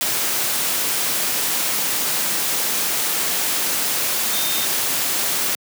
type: tone in noise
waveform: sine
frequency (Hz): 3643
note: A#7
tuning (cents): -41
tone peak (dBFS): -27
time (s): 4.33-4.65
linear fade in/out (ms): 0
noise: white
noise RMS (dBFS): -21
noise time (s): 0.01-5.55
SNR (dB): -9
effects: high-pass 150 Hz 12 dB/octave